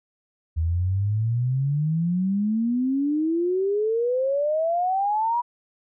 sine exponential sweep, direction up, 78.6 to 976 Hz, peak -20 dBFS, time 0.56-5.42 s, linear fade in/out 20 ms, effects none

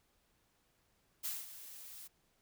blue noise with ADSR envelope, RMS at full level -38 dBFS, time 1.23-2.08 s, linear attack 23 ms, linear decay 200 ms, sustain -13 dB, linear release 14 ms, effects pink hiss -75 dBFS RMS until 2.41 s

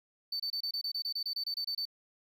triangle tone bursts, 4539 Hz, C#8, 40 cents sharp, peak -31 dBFS, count 15, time 0.32-1.854 s, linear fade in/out 5 ms, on 78 ms, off 26 ms, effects none

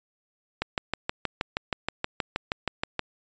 click train, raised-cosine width 0.3 ms, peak -10 dBFS, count 16, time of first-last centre 0.62-2.993 s, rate 6.32 Hz, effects resampled to 16000 Hz

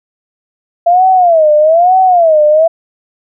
sine tone with vibrato, 673 Hz, E5, 36 cents sharp, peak -4 dBFS, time 0.86-2.68 s, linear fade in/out 10 ms, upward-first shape sine, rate 1.1 Hz, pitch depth 200 cents each way, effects none

